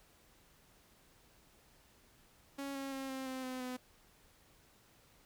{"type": "tone with pitch steps", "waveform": "sawtooth", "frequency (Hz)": [277.2, 272.9, 268.7, 264.5, 260.4, 256.4, 252.4], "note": ["C#4", "C#4", "C4", "C4", "C4", "C4", "B3"], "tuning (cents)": [0, -27, 46, 19, -8, -35, 38], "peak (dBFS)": -36, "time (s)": [2.58, 3.77], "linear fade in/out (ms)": 10, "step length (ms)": 170, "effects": ["pink hiss -66 dBFS RMS until 5.25 s"]}